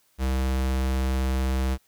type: tone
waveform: square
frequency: 65.41 Hz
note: C2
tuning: in tune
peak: -23 dBFS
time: 0.18-1.78 s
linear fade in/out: 50 ms
effects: white hiss -65 dBFS RMS until 1.87 s